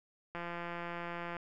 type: click train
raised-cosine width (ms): 0.5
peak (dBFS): -26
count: 176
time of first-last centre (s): 0.35-1.367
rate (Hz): 172
effects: none